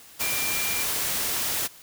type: tone in noise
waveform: sine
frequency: 2374 Hz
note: D7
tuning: 18 cents sharp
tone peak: -31 dBFS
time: 0.2-0.84 s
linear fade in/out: 20 ms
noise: white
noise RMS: -27 dBFS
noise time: 0.19-1.68 s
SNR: -7 dB
effects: white hiss -49 dBFS RMS until 1.82 s